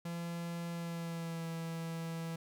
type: tone with pitch glide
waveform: 45% pulse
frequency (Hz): 170 to 164.87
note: F3 to E3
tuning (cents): -46 to +1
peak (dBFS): -38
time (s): 0.05-2.36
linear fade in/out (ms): 5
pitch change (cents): -53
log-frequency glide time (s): 0.72-1.47
effects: none